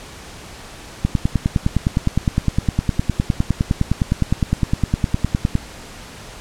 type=click train; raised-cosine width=5 ms; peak=-3 dBFS; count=45; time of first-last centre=1.05-5.554 s; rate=9.77 Hz; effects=pink hiss -37 dBFS RMS until 6.4 s + low-pass 9000 Hz 12 dB/octave